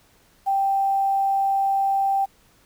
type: tone with quantisation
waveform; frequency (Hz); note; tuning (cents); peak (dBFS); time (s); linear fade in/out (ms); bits
sine; 784; G5; 0; -18; 0.46-2.26; 20; 8
effects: pink hiss -58 dBFS RMS until 2.65 s